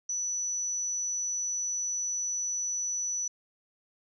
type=tone; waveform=sine; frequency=5940 Hz; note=F#8; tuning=6 cents sharp; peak=-29 dBFS; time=0.09-3.28 s; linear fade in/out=5 ms; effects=none